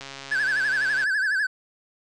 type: click train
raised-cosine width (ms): 0.2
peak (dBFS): -20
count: 142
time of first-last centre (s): 0.01-1.039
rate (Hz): 137
type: tone with vibrato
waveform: triangle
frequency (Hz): 1618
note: G#6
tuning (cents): -46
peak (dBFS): -19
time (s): 0.31-1.47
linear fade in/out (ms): 10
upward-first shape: sine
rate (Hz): 12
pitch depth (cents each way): 120
effects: resampled to 24000 Hz